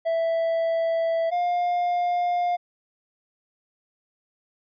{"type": "tone pair in turn", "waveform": "triangle", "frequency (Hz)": [660, 707], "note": ["E5", "F5"], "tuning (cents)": [2, 21], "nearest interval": "minor second", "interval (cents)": 119, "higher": "second", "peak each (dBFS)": -19, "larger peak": "neither", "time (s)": [[0.05, 1.31], [1.31, 2.57]], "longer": "neither", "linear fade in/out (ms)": 20, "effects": ["resampled to 11025 Hz"]}